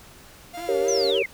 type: tone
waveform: 45% pulse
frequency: 698.5 Hz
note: F5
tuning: in tune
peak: -33 dBFS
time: 0.53-1.12 s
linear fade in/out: 20 ms
type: tone with vibrato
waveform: sawtooth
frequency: 311.8 Hz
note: D#4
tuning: 4 cents sharp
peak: -32 dBFS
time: 0.57-1.19 s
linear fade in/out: 5 ms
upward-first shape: sine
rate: 3.5 Hz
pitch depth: 170 cents each way
type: chord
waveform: sine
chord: G diminished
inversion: none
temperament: equal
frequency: 392 / 466.2 / 554.4 Hz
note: G4 / Bb4 / Db5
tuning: 0 / 0 / 0 cents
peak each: -24 / -24 / -25 dBFS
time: 0.68-1.23 s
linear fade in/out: 10 ms
type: linear sweep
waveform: sine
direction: down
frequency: 6300 to 1983 Hz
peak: -25 dBFS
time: 0.88-1.26 s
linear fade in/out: 5 ms
effects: pink hiss -48 dBFS RMS until 1.33 s